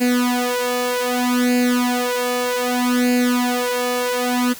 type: tone with flanger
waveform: sawtooth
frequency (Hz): 246.9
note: B3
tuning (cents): 0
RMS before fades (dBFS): -19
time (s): 0-4.54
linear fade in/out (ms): 20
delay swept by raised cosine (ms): 0.43 to 2.33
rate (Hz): 0.64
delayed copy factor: +1
effects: white hiss -37 dBFS RMS until 4.59 s

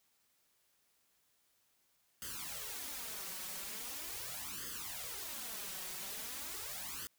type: noise with flanger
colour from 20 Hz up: white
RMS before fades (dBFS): -44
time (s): 2.22-7.07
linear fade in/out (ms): 0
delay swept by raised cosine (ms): 0.62 to 5.42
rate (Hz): 0.41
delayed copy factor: +1
effects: white hiss -75 dBFS RMS until 7.18 s

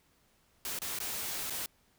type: noise with dropouts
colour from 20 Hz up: white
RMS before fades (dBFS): -37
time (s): 0.65-1.66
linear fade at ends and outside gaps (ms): 1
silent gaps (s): 0.789-0.818 / 0.988-1.002 / 1.499-1.505
effects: pink hiss -69 dBFS RMS until 1.98 s

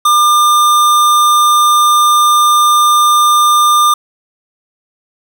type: tone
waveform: square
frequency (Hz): 1200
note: D6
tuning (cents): +37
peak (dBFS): -7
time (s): 0.05-3.94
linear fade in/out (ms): 5
effects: none

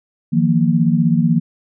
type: chord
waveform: sine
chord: Eb suspended second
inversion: none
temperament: equal with one note detuned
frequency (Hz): 158.56 / 174.61 / 233.1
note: Eb3 / F3 / Bb3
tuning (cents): +33 / 0 / 0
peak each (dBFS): -16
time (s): 0.32-1.4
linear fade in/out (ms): 20
effects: none

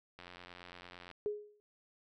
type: click train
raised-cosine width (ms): 0.3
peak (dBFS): -34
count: 83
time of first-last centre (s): 0.19-1.113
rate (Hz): 88.8
type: tone with exponential decay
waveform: sine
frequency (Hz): 417.5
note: G#4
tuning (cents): +9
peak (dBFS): -30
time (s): 1.26-1.6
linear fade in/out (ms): 0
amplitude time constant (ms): 73
effects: none

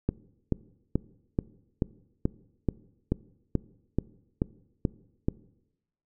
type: click train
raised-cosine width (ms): 3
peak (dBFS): -11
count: 13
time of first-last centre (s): 0.09-5.285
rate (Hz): 2.31
effects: noise-tail reverb RT60 0.9 s tail -21 dB re dry

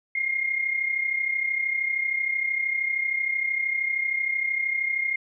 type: tone pair together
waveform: sine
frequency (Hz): 2100 / 2133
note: C7 / C7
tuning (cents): +6 / +33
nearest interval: unison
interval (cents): 27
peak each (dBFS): -30 / -24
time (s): 0.15-5.16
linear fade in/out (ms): 5
effects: none

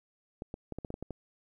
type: clicks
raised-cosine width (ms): 2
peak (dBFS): -25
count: 9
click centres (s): 0.421 / 0.541 / 0.723 / 0.786 / 0.848 / 0.904 / 0.941 / 1.026 / 1.107
effects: 11-bit

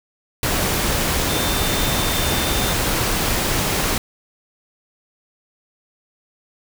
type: tone in noise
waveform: sine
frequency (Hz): 3590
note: A7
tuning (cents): +34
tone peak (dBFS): -28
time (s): 1.29-2.73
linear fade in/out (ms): 2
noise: pink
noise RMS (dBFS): -20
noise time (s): 0.43-3.98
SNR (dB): -11
effects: none

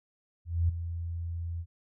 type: tone with ADSR envelope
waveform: sine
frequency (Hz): 84.6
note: E2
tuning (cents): +45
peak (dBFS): -21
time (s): 0.45-1.66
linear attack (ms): 240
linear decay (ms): 8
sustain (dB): -11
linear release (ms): 61
effects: none

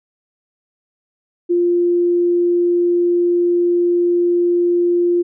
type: tone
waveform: sine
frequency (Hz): 349.2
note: F4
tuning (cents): 0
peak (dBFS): -12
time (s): 1.49-5.23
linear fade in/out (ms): 20
effects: none

